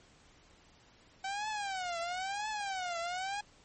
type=tone with vibrato; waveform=sawtooth; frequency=763 Hz; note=G5; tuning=47 cents flat; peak=-31 dBFS; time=1.24-3.41 s; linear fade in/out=5 ms; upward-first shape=triangle; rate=1 Hz; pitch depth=230 cents each way; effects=pink hiss -62 dBFS RMS until 3.64 s + MP3 32 kbps